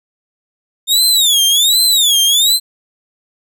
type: tone with vibrato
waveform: sawtooth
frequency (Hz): 3609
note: A7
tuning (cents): +43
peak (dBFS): -6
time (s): 0.87-2.6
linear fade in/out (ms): 50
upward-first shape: sine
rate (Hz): 1.3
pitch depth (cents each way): 220
effects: none